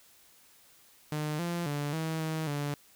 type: tone with pitch steps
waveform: sawtooth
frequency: 151.5 / 172.2 / 145.3 / 160.3 / 158.6 / 144.8 Hz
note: D#3 / F3 / D3 / E3 / D#3 / D3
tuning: -46 / -24 / -18 / -48 / +33 / -24 cents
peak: -27 dBFS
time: 1.12-2.74 s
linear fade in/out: 2 ms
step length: 270 ms
effects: white hiss -60 dBFS RMS until 2.95 s